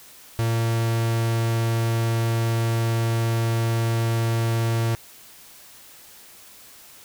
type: tone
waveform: 45% pulse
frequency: 114.7 Hz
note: A#2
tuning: 28 cents flat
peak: -20 dBFS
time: 0.39-4.95 s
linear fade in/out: 0 ms
effects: white hiss -47 dBFS RMS until 7.04 s